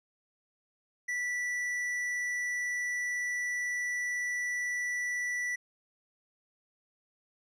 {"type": "tone with tanh clipping", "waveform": "triangle", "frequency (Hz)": 1963, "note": "B6", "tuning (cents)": -11, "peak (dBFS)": -32, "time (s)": [1.08, 5.56], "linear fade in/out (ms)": 10, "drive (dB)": 12, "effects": []}